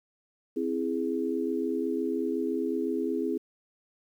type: chord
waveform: sine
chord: C augmented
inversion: none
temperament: equal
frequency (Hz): 261.6 / 329.6 / 415.3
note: C4 / E4 / G#4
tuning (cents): 0 / 0 / 0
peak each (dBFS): -31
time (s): 0.56-3.38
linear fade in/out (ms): 10
effects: 10-bit